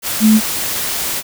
sine tone in noise, 217.5 Hz, A3, 20 cents flat, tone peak -6 dBFS, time 0.2-0.41 s, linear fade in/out 50 ms, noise white, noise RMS -20 dBFS, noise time 0.02-1.23 s, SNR +11 dB, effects none

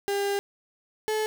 35% pulse tone pair in turn, 400.9 / 432 Hz, G4 / A4, +39 / -32 cents, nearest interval minor second, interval 129 cents, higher second, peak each -23 dBFS, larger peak neither, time 0.08-0.39 / 1.08-1.26 s, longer first, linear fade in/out 0 ms, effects none

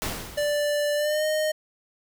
pink noise with exponential decay, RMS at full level -27 dBFS, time 0.02-0.85 s, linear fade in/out 0 ms, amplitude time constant 180 ms
square tone with pitch glide, 587.3 to 617.6 Hz, D5 to D#5, 0 to -13 cents, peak -23 dBFS, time 0.37-1.52 s, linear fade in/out 10 ms, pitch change +87 cents, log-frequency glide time 0.95-1.25 s
effects none

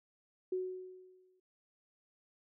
sine tone with exponential decay, 370 Hz, F#4, in tune, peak -31 dBFS, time 0.52-1.4 s, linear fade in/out 5 ms, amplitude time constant 190 ms, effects none

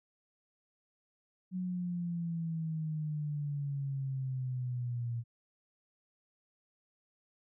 sine exponential sweep, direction down, 185 to 116.54 Hz, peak -33 dBFS, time 1.51-5.24 s, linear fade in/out 50 ms, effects none

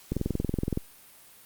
click train, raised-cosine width 3 ms, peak -14 dBFS, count 15, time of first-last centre 0.12-0.774 s, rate 21.4 Hz, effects white hiss -53 dBFS RMS until 1.45 s + Opus 48 kbps

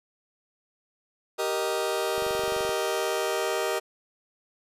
sawtooth chord, Eb major, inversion first, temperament just, 388.9 / 466.7 / 622.3 Hz, G4 / Bb4 / Eb5, -14 / +2 / 0 cents, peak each -26 dBFS, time 1.38-3.8 s, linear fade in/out 20 ms
click train, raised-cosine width 3 ms, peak -30 dBFS, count 13, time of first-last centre 2.18-2.693 s, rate 23.4 Hz
effects resampled to 32000 Hz

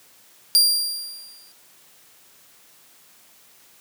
sawtooth tone with exponential decay, 4766 Hz, D8, 25 cents sharp, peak -8 dBFS, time 0.55-1.52 s, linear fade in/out 0 ms, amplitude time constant 210 ms, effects white hiss -53 dBFS RMS until 3.8 s + high-pass 100 Hz 12 dB/octave

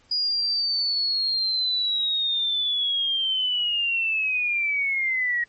sine linear sweep, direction down, 4906 to 1887 Hz, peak -21 dBFS, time 0.11-5.44 s, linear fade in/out 5 ms, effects pink hiss -60 dBFS RMS until 5.48 s + MP3 32 kbps

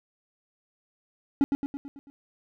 triangle tone with echo, 280 Hz, C#4, 18 cents sharp, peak -15 dBFS, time 1.41-1.44 s, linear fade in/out 0 ms, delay 110 ms, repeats 6, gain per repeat -5 dB, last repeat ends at 2.1 s, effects none

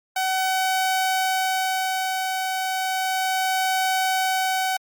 sawtooth tone with tremolo, 755 Hz, F#5, 35 cents sharp, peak -16 dBFS, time 0.16-4.77 s, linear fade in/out 5 ms, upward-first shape sine, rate 0.33 Hz, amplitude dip 35%, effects Opus 48 kbps

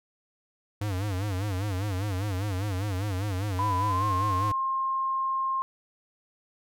square tone with vibrato, 98 Hz, G2, in tune, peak -28 dBFS, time 0.81-4.52 s, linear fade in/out 5 ms, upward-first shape sine, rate 5 Hz, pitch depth 140 cents each way
sine tone with pitch glide, 998 to 1063.5 Hz, B5 to C6, +18 to +28 cents, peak -25 dBFS, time 3.59-5.62 s, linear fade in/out 0 ms, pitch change +110 cents, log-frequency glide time 3.86-4.03 s
effects none

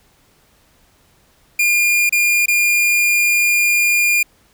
45% pulse tone with dropouts, 2414 Hz, D7, 47 cents sharp, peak -12 dBFS, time 1.59-4.23 s, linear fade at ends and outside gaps 5 ms, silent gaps 2.094-2.124 / 2.459-2.481 s, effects pink hiss -55 dBFS RMS until 4.53 s

